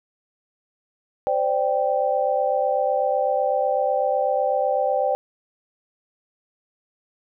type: chord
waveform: sine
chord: C suspended second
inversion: none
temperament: equal with one note detuned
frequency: 519.3 / 587.3 / 784 Hz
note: C5 / D5 / G5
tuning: -13 / 0 / 0 cents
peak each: -23 dBFS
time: 1.27-5.15 s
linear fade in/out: 0 ms
effects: none